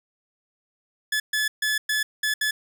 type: tone bursts at uneven times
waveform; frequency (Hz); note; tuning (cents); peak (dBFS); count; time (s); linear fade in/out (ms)
sawtooth; 1719; A6; -41; -18; 6; 1.12-1.2 / 1.33-1.48 / 1.62-1.78 / 1.89-2.03 / 2.23-2.34 / 2.41-2.51; 5
effects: none